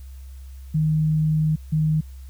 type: tone pair in turn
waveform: sine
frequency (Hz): 155.56 / 155.56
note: D#3 / D#3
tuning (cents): 0 / 0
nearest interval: unison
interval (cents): 0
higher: neither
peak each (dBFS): -17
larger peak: neither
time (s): 0.74-1.56 / 1.72-2.01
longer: first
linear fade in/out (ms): 10
effects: added 66 Hz sine -36 dBFS peak until 2.29 s + white hiss -57 dBFS RMS until 2.29 s